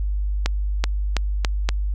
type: accelerating click train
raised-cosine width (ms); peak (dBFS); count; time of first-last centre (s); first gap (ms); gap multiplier
0.2; -4; 5; 0.46-1.69; 380; 0.86
effects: added 50 Hz sine -20 dBFS peak until 1.94 s